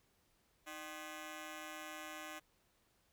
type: ring-modulated tone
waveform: 10% pulse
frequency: 458.2 Hz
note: A#4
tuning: 30 cents flat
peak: -35 dBFS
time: 0.66-2.4 s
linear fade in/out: 20 ms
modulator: 146 Hz
effects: pink hiss -75 dBFS RMS until 3.12 s